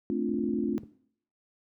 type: chord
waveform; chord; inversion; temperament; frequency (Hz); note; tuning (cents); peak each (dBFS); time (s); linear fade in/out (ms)
sine; D minor seventh; second; equal; 220 / 261.6 / 293.7 / 349.2; A3 / C4 / D4 / F4; 0 / 0 / 0 / 0; -32; 0.1-0.78; 0
type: click train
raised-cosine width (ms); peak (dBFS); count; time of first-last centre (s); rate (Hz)
3; -30; 12; 0.29-0.835; 20.2
effects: noise-tail reverb RT60 0.6 s tail -18 dB re dry + high-pass 80 Hz 12 dB/octave